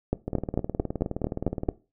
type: two click trains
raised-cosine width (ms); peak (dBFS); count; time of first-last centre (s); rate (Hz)
2; -16 / -10; 28 / 8; 0.28-1.686 / 0.13-1.689; 19.2 / 4.49
effects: noise-tail reverb RT60 0.3 s tail -19 dB re dry